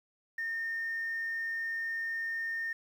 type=tone; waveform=sine; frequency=1824 Hz; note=A#6; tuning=38 cents flat; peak=-31 dBFS; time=0.38-2.73 s; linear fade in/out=5 ms; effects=tanh soft clip ceiling -29 dBFS + 10-bit